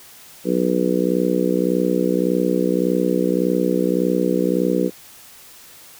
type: harmonic tone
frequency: 61.74 Hz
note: B1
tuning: in tune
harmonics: 3 / 4 / 5 / 6 / 7 / 8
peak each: -22 / -25 / -22 / -24 / -24 / -23 dBFS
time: 0.44-4.91 s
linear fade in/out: 50 ms
effects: white hiss -44 dBFS RMS until 5.99 s